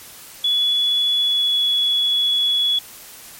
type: tone with pitch glide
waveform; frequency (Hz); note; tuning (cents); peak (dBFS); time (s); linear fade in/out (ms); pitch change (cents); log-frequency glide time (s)
sine; 3409 to 3385; G#7 to G#7; +45 to +32; -15; 0.44-2.79; 5; -13; 1.11-1.64
effects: white hiss -40 dBFS RMS until 3.39 s + MP3 64 kbps